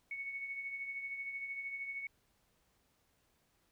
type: tone with tremolo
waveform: sine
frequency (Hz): 2217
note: C#7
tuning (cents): 0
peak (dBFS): -37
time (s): 0.11-2.07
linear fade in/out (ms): 2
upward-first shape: triangle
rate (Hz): 13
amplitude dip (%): 55
effects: pink hiss -75 dBFS RMS until 3.71 s